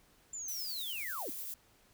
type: linear sweep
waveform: sine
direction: down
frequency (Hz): 7310 to 226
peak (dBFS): -39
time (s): 0.33-1.3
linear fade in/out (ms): 5
type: noise with tremolo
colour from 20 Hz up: violet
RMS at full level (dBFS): -41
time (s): 0.48-1.54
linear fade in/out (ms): 2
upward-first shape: triangle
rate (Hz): 10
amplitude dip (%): 25
effects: pink hiss -66 dBFS RMS until 1.93 s